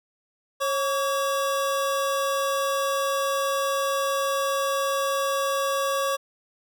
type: tone pair together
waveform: square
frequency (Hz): 546.6 / 1137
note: C#5 / C#6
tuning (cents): -24 / +44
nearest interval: octave + minor second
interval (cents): 1268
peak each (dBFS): -26 / -27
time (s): 0.6-6.17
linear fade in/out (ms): 20
effects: none